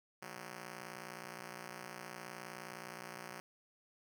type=ring-modulated tone; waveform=5% pulse; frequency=185 Hz; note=F#3; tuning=in tune; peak=-32 dBFS; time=0.22-3.4 s; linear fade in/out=0 ms; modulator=29.7 Hz; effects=none